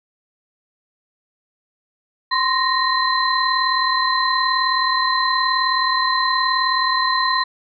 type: tone cluster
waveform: sine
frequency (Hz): 1033 / 1072 / 1865 / 4067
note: C6 / C6 / A#6 / C8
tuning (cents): -22 / +42 / 0 / -50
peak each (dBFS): -19 / -25 / -22 / -22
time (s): 2.31-7.44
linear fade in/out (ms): 10
effects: none